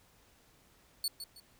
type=tone with echo; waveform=sawtooth; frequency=4435 Hz; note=C#8; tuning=in tune; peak=-28 dBFS; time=1.04-1.08 s; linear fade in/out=2 ms; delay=160 ms; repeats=2; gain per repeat=-10 dB; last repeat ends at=1.4 s; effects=pink hiss -65 dBFS RMS until 1.59 s